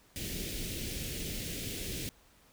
pink band-stop noise, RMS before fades -38 dBFS, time 0.16-2.09 s, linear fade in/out 0 ms, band 470 to 2200 Hz, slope 24 dB/octave, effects pink hiss -63 dBFS RMS until 2.52 s

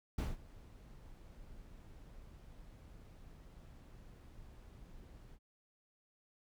brown noise with ADSR envelope, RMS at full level -34 dBFS, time 0.18-5.39 s, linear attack 5 ms, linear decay 180 ms, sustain -21 dB, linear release 56 ms, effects none

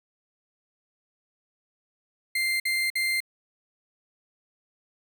35% pulse tone bursts, 2093 Hz, C7, in tune, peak -22 dBFS, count 3, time 2.35-3.204 s, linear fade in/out 5 ms, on 250 ms, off 52 ms, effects none

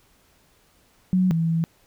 sine tone pair in turn, 184.5 / 164.37 Hz, F#3 / E3, -5 / -5 cents, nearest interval major second, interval 200 cents, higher first, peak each -16 / -19 dBFS, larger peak first, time 1.13-1.31 / 1.31-1.64 s, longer second, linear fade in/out 0 ms, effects pink hiss -60 dBFS RMS until 1.86 s

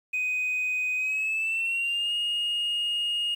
sine tone with pitch glide, 2502 to 2857 Hz, D#7 to F7, +9 to +39 cents, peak -23 dBFS, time 0.13-3.35 s, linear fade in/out 10 ms, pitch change +230 cents, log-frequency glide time 0.96-2.13 s, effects tanh soft clip ceiling -23 dBFS + 9-bit

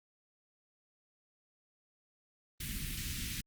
pink band-stop noise, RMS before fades -39 dBFS, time 2.6-3.41 s, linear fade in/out 5 ms, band 240 to 1900 Hz, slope 24 dB/octave, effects Opus 32 kbps

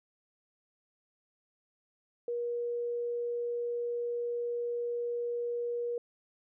sine tone, 477.3 Hz, A#4, 41 cents sharp, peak -31 dBFS, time 2.28-5.98 s, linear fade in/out 2 ms, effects none

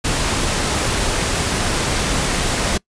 pink noise, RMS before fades -19 dBFS, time 0.04-2.78 s, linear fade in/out 10 ms, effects noise-tail reverb RT60 0.1 s tail -24 dB re dry + resampled to 22050 Hz

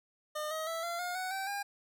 25% pulse tone with pitch steps, 607 / 632 / 658.1 / 685.3 / 713.6 / 743 / 773.7 / 805.6 Hz, D#5 / D#5 / E5 / F5 / F5 / F#5 / G5 / G5, -43 / +27 / -3 / -33 / +37 / +7 / -23 / +47 cents, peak -31 dBFS, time 0.35-1.63 s, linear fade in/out 10 ms, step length 160 ms, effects none

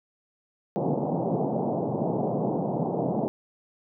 pink band-pass noise, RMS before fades -27 dBFS, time 0.76-3.28 s, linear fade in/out 0 ms, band 130 to 840 Hz, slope 48 dB/octave, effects none

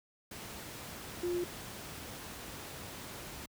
sine tone in noise, 351.9 Hz, F4, 13 cents sharp, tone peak -31 dBFS, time 1.23-1.44 s, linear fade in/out 5 ms, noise pink, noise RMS -45 dBFS, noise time 0.31-3.46 s, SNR +11 dB, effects high-pass 60 Hz 12 dB/octave

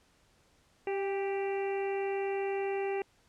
harmonic tone with a mistuned harmonic, 392 Hz, G4, in tune, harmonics 1 / 2 / 3 / 4 / 5 / 6 / 7, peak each -31 / -38 / -52 / -51 / -46 / -46 / -47 dBFS, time 0.87-3.02 s, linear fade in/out 2 ms, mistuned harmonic 2, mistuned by +25 cents, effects pink hiss -67 dBFS RMS until 3.28 s + low-pass 9000 Hz 12 dB/octave

